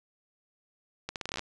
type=accelerating click train; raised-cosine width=0.2 ms; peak=-17 dBFS; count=11; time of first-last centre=1.09-1.393 s; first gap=68 ms; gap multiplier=0.8; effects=resampled to 22050 Hz